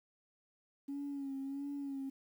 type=tone with vibrato; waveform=sine; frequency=277.2 Hz; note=C#4; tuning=in tune; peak=-37 dBFS; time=0.88-2.1 s; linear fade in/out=10 ms; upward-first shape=sine; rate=1.5 Hz; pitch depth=44 cents each way; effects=tanh soft clip ceiling -34 dBFS + 11-bit